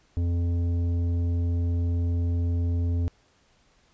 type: tone with tanh clipping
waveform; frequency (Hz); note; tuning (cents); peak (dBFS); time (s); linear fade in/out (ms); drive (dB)
sine; 86.1; F2; -24; -24; 0.17-3.08; 0; 10
effects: pink hiss -63 dBFS RMS until 3.93 s + resampled to 16000 Hz